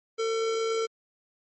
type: tone with amplitude modulation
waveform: square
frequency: 450 Hz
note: A4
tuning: 39 cents sharp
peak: -25 dBFS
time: 0.18-0.87 s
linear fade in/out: 20 ms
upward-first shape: sine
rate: 67.3 Hz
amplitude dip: 25%
effects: MP3 32 kbps